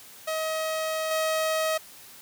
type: tone with level steps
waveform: sawtooth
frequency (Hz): 634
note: D#5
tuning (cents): +32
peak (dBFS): -23 / -20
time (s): 0.27-1.78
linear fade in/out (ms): 10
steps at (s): 1.11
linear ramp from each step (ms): 2
effects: white hiss -48 dBFS RMS until 2.21 s + high-pass 60 Hz 12 dB/octave